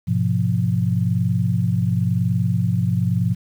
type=chord; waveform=sine; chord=F diminished; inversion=first; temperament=just; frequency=104.77 / 125.72 / 174.61 Hz; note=Ab2 / Cb3 / F3; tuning=+16 / +31 / 0 cents; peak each=-21 dBFS; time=0.07-3.35 s; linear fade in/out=20 ms; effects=8-bit